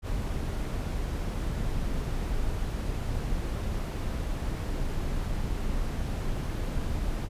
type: noise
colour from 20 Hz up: brown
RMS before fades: -30 dBFS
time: 0.02-7.29 s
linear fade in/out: 50 ms
effects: resampled to 32000 Hz